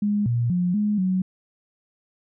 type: tone with pitch steps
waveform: sine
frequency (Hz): 206.5 / 119 / 178.2 / 209 / 186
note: G#3 / A#2 / F3 / G#3 / F#3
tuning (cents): -10 / +36 / +35 / +11 / +9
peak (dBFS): -19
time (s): 0.02-1.22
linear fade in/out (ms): 5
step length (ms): 240
effects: none